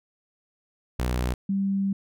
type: tone pair in turn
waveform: sawtooth / sine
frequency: 61.74 / 196.01 Hz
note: B1 / G3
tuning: 0 / 0 cents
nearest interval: octave + minor sixth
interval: 2000 cents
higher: second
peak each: -20 / -22 dBFS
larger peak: first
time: 0.99-1.34 / 1.49-1.93 s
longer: second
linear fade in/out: 5 ms
effects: none